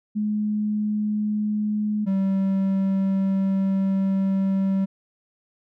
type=tone pair in turn; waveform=sine / triangle; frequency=210.9 / 193.22 Hz; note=G#3 / G3; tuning=+27 / -25 cents; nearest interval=major second; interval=152 cents; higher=first; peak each=-21 / -17 dBFS; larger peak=second; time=0.15-2.06 / 2.06-4.86 s; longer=second; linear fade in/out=20 ms; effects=none